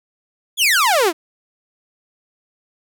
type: exponential sweep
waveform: sawtooth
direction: down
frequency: 3568 to 302 Hz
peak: -9 dBFS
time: 0.57-1.13 s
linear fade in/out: 50 ms
effects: none